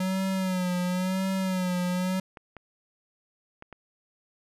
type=tone with vibrato; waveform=square; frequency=185 Hz; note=F#3; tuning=in tune; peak=-26 dBFS; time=0-2.2 s; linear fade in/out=5 ms; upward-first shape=sine; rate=0.96 Hz; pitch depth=57 cents each way
type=clicks; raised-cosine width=0.5 ms; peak=-28 dBFS; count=4; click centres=2.372 / 2.567 / 3.624 / 3.727 s
effects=resampled to 32000 Hz